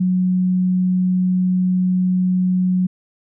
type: tone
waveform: sine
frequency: 183.3 Hz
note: F#3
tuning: 16 cents flat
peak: -14 dBFS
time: 0-2.87 s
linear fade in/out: 10 ms
effects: none